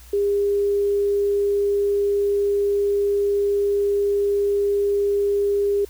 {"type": "tone", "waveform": "sine", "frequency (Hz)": 404.2, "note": "G#4", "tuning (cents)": -47, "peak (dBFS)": -17, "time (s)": [0.13, 5.85], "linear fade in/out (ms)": 5, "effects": ["added 60 Hz sine -43 dBFS peak until 5.89 s", "white hiss -49 dBFS RMS until 5.89 s"]}